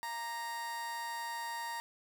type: tone with amplitude modulation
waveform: 30% pulse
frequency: 932.3 Hz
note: A#5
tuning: in tune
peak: -33 dBFS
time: 0.03-1.8 s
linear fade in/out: 0 ms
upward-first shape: sine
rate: 250 Hz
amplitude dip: 45%
effects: none